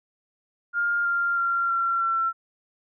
sine tone with pitch steps, 1408 / 1393.4 / 1379 / 1364.8 / 1350.6 Hz, F6 / F6 / F6 / F6 / E6, +14 / -4 / -22 / -40 / +42 cents, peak -21 dBFS, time 0.73-2.33 s, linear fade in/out 50 ms, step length 320 ms, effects none

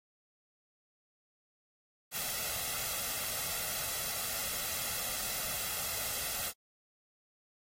white noise with comb filter, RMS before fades -36 dBFS, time 2.11-6.53 s, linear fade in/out 50 ms, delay 1.5 ms, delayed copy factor +0.55, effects AAC 48 kbps

